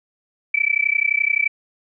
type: tone with amplitude modulation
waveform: sine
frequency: 2312 Hz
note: D7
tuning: 28 cents flat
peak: -12 dBFS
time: 0.54-1.48 s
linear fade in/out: 5 ms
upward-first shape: sine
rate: 31.6 Hz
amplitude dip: 100%
effects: none